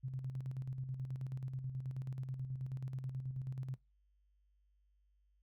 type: tone with tremolo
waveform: sine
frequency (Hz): 130.81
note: C3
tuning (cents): 0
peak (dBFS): -37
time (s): 0.03-3.76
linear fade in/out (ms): 20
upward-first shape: square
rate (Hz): 9.3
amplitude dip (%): 50
effects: noise-tail reverb RT60 0.2 s tail -20 dB re dry + added 50 Hz sine -70 dBFS peak until 5.42 s